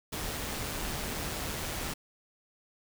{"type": "noise with amplitude modulation", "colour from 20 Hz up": "pink", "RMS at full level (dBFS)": -34, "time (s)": [0.12, 1.94], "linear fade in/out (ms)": 10, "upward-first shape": "sine", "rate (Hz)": 155, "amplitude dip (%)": 35, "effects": []}